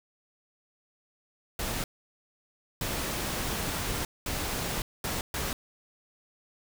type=noise bursts at uneven times; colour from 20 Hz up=pink; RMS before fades=-32 dBFS; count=5; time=1.59-1.84 / 2.81-4.05 / 4.26-4.82 / 5.04-5.21 / 5.34-5.53 s; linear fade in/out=2 ms; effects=none